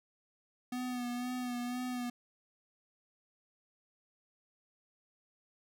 square tone with vibrato, 246.9 Hz, B3, in tune, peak -36 dBFS, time 0.72-2.1 s, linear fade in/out 5 ms, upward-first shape sine, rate 2 Hz, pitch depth 32 cents each way, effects none

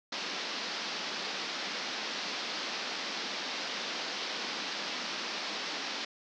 white band-pass noise, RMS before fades -37 dBFS, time 0.12-6.05 s, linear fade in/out 5 ms, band 180 to 5400 Hz, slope 48 dB/octave, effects none

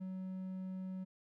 triangle tone, 187.2 Hz, F#3, 20 cents sharp, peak -38 dBFS, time 0-1.05 s, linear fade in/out 20 ms, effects none

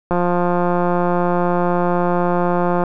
click train, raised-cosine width 1 ms, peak -5 dBFS, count 481, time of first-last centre 0.11-2.837 s, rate 176 Hz, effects none

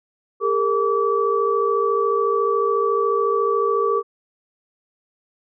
sine tone cluster, 405.2 / 459.2 / 1152 Hz, G#4 / A#4 / D6, -43 / -26 / -34 cents, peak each -21 dBFS, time 0.4-4.03 s, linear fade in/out 50 ms, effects none

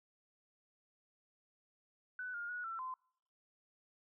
sine tone with pitch steps, 1496 / 1415 / 1460 / 1342 / 1030 Hz, F#6 / F6 / F#6 / E6 / C6, +19 / +22 / -24 / +31 / -28 cents, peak -40 dBFS, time 2.19-2.94 s, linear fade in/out 2 ms, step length 150 ms, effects noise-tail reverb RT60 0.7 s tail -26 dB re dry

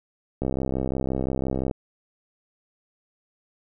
click train, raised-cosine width 2 ms, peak -13 dBFS, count 86, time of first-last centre 0.42-1.712 s, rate 65.8 Hz, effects none

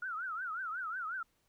sine tone with vibrato, 1396.9 Hz, F6, in tune, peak -36 dBFS, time 0.02-1.23 s, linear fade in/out 5 ms, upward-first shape triangle, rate 5.5 Hz, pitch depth 220 cents each way, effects pink hiss -75 dBFS RMS until 1.48 s

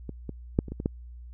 clicks, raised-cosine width 3 ms, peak -22 / -21 / -8 / -26 / -22 / -20 / -12 dBFS, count 7, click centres 0.093 / 0.293 / 0.589 / 0.683 / 0.72 / 0.801 / 0.859 s, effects added 60 Hz sine -41 dBFS peak until 1.33 s

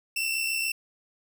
sawtooth tone pair together, 2670 / 2737 Hz, E7 / F7, +22 / -36 cents, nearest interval unison, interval 42 cents, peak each -24 / -29 dBFS, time 0.16-0.72 s, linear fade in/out 5 ms, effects none

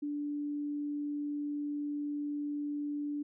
sine tone, 292 Hz, D4, 10 cents flat, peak -33 dBFS, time 0.02-3.23 s, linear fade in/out 10 ms, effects none

